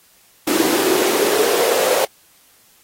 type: noise with high-pass filter sweep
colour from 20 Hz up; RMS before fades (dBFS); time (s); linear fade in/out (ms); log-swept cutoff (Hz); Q
pink; -17; 0.47-2.05; 5; 310 to 530; 7
effects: white hiss -53 dBFS RMS until 2.83 s + AAC 48 kbps